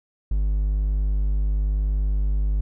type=tone; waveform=triangle; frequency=50.5 Hz; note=G#1; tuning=48 cents flat; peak=-17 dBFS; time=0.31-2.61 s; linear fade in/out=5 ms; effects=none